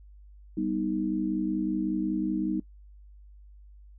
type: chord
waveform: sine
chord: G augmented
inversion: none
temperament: equal with one note detuned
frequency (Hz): 196 / 246.9 / 312.2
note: G3 / B3 / D#4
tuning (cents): 0 / 0 / +6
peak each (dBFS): -31 / -33 / -28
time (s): 0.57-2.6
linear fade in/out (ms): 5
effects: noise-tail reverb RT60 0.1 s tail -22 dB re dry + added 50 Hz sine -48 dBFS peak until 3.98 s